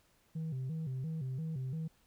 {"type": "tone with vibrato", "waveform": "sine", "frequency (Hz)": 144.5, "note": "D3", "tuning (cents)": -28, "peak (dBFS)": -33, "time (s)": [0.35, 1.88], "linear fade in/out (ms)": 10, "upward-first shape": "square", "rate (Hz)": 2.9, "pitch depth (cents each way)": 180, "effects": ["tanh soft clip ceiling -34 dBFS", "pink hiss -70 dBFS RMS until 2.06 s"]}